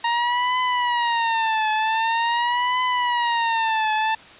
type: tone with vibrato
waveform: sawtooth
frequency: 932.3 Hz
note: A#5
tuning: in tune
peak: -15 dBFS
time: 0.04-4.15 s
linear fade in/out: 5 ms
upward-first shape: triangle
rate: 0.45 Hz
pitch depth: 140 cents each way
effects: white hiss -44 dBFS RMS until 4.39 s + resampled to 8000 Hz